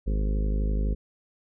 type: harmonic tone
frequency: 51.91 Hz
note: G#1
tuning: in tune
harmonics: 1 / 2 / 3 / 4 / 5 / 6 / 7 / 8 / 9 / 10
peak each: -23 / -39 / -36 / -36 / -40 / -45 / -46 / -41 / -48 / -45 dBFS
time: 0.06-0.95 s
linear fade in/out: 20 ms
effects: none